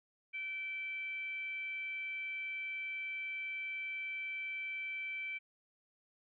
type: tone with frequency modulation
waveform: sine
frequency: 2325 Hz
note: D7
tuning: 18 cents flat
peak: -38 dBFS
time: 0.33-5.39 s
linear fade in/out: 20 ms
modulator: 801 Hz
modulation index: 0.27
effects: none